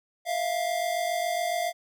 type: tone pair together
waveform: square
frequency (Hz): 651.3 / 698.5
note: E5 / F5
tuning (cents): -21 / 0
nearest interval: minor second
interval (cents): 121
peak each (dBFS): -32 / -28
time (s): 0.25-1.73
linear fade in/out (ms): 50
effects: none